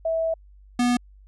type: tone pair in turn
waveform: sine / square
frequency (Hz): 652 / 244.2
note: E5 / B3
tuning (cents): -19 / -19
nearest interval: octave + perfect fourth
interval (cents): 1700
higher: first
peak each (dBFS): -21 / -19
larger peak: second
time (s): 0.05-0.34 / 0.79-0.97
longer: first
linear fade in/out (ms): 5
effects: added 49 Hz sine -47 dBFS peak until 1.27 s + resampled to 24000 Hz